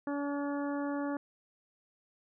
harmonic tone, 285.5 Hz, D4, 49 cents flat, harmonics 1 / 2 / 3 / 4 / 5 / 6, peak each -33 / -39 / -43 / -45 / -47 / -49 dBFS, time 0.07-1.17 s, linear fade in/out 2 ms, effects none

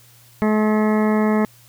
harmonic tone, 214.3 Hz, A3, 45 cents flat, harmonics 1 / 2 / 3 / 4 / 5 / 6 / 8 / 9 / 10, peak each -16 / -22 / -26 / -28 / -30 / -32 / -34 / -35 / -36 dBFS, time 0.42-1.45 s, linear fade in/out 0 ms, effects added 119 Hz sine -51 dBFS peak until 1.68 s + white hiss -51 dBFS RMS until 1.68 s

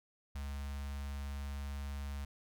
square tone with notch filter, 70.1 Hz, C#2, 20 cents sharp, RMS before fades -41 dBFS, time 0.35-2.25 s, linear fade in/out 5 ms, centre 380 Hz, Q 0.63, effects none

